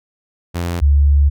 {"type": "tone pair in turn", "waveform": ["sawtooth", "sine"], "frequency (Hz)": [86.4, 71.41], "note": ["F2", "D2"], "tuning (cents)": [-18, -48], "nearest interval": "minor third", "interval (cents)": 330, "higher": "first", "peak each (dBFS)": [-15, -8], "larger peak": "second", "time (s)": [[0.54, 0.81], [0.81, 1.3]], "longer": "second", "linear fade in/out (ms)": 20, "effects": []}